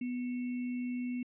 sine tone with sample-and-hold, 246.9 Hz, B3, in tune, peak -33 dBFS, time 0.01-1.23 s, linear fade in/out 5 ms, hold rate 2450 Hz, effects resampled to 8000 Hz

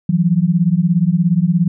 sine beating tone pair, 164.81 / 181.81 Hz, E3 / F#3, 0 / -30 cents, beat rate 17 Hz, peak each -14 dBFS, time 0.09-1.68 s, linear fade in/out 5 ms, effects none

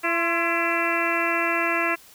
harmonic tone with a mistuned harmonic, 336.6 Hz, E4, 36 cents sharp, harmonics 1 / 2 / 3 / 4 / 5 / 6 / 7 / 8, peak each -29 / -29 / -29 / -29 / -29 / -29 / -29 / -29 dBFS, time 0.03-1.96 s, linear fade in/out 20 ms, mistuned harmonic 3, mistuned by +60 cents, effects white hiss -50 dBFS RMS until 2.14 s

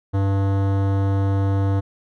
sine tone with hard clipping, 98 Hz, G2, in tune, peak -19 dBFS, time 0.13-1.81 s, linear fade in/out 20 ms, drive 18 dB, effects none

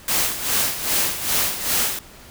white noise with tremolo, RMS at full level -19 dBFS, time 0.08-1.99 s, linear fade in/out 2 ms, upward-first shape sine, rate 2.5 Hz, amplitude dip 70%, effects pink hiss -44 dBFS RMS until 2.3 s

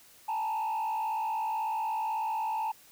sine tone with frequency modulation, 880 Hz, A5, in tune, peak -26 dBFS, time 0.28-2.72 s, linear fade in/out 10 ms, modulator 58.1 Hz, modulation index 0.81, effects tanh soft clip ceiling -28 dBFS + white hiss -57 dBFS RMS until 2.91 s

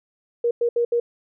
sine tone bursts at uneven times, 473.5 Hz, A#4, 27 cents sharp, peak -17 dBFS, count 4, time 0.44-0.51 / 0.61-0.69 / 0.76-0.85 / 0.92-1 s, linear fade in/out 5 ms, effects none

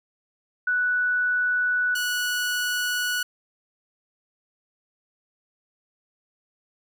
sine / sawtooth tone pair in turn, 1480 / 1470.6 Hz, F#6 / F#6, 0 / -11 cents, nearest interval unison, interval 11 cents, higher first, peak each -20 dBFS, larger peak neither, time 0.67-1.95 / 1.95-3.23 s, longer neither, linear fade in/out 5 ms, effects none

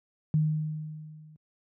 sine tone with level ramp, 154.4 Hz, D#3, 13 cents flat, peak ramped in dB -19 to -49 dBFS, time 0.34-1.36 s, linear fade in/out 0 ms, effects high-pass 100 Hz 12 dB/octave

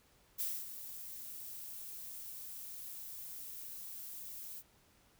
violet noise with ADSR envelope, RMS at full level -36 dBFS, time 0.38-4.63 s, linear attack 23 ms, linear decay 250 ms, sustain -11 dB, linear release 48 ms, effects pink hiss -68 dBFS RMS until 5.19 s

